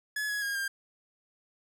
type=tone with pitch steps; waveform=45% pulse; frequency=1702 / 1676 / 1629 / 1599 Hz; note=G#6 / G#6 / G#6 / G6; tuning=+42 / +15 / -34 / +34 cents; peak=-30 dBFS; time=0.16-0.68 s; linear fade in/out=5 ms; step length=130 ms; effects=none